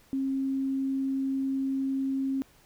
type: tone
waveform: sine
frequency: 268.9 Hz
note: C4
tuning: 47 cents sharp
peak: -26 dBFS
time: 0.13-2.42 s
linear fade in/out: 0 ms
effects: pink hiss -60 dBFS RMS until 2.65 s